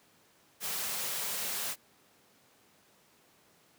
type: band-stop noise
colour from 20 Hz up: white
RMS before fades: -35 dBFS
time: 0.6-1.76 s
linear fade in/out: 50 ms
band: 250 to 360 Hz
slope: 96 dB/octave
effects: pink hiss -64 dBFS RMS until 3.78 s + high-pass 150 Hz 12 dB/octave